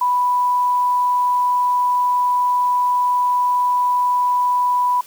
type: tone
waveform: sine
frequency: 987.8 Hz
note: B5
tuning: in tune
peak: -14 dBFS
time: 0.01-5.01 s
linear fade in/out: 5 ms
effects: white hiss -44 dBFS RMS until 5.06 s + high-pass 80 Hz 12 dB/octave